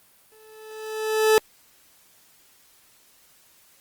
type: tone with exponential growth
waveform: 40% pulse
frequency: 435.2 Hz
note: A4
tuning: 19 cents flat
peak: -12 dBFS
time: 0.32-1.38 s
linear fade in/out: 0 ms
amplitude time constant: 230 ms
effects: white hiss -57 dBFS RMS until 3.8 s + Opus 32 kbps